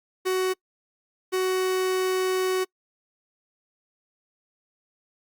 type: tone pair in turn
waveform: 45% pulse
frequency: 372.9 / 372.9 Hz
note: F#4 / F#4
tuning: +14 / +14 cents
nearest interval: unison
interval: 0 cents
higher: neither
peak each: -22 dBFS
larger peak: neither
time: 0.25-0.54 / 1.32-2.65 s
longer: second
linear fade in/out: 20 ms
effects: noise-tail reverb RT60 0.1 s tail -26 dB re dry + Opus 48 kbps